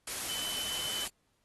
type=tone in noise; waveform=sine; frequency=3033 Hz; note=F#7; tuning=42 cents sharp; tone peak=-36 dBFS; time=0.29-1.05 s; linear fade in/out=5 ms; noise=white; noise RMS=-37 dBFS; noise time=0.07-1.08 s; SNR=-2 dB; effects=pink hiss -75 dBFS RMS until 1.44 s + AAC 32 kbps